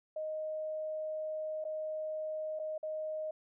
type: tone with dropouts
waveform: sine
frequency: 622.3 Hz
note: D#5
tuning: in tune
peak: -35 dBFS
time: 0.16-3.31 s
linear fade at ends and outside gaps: 5 ms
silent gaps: 1.642-1.65 / 2.591-2.596 / 2.78-2.829 s
effects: none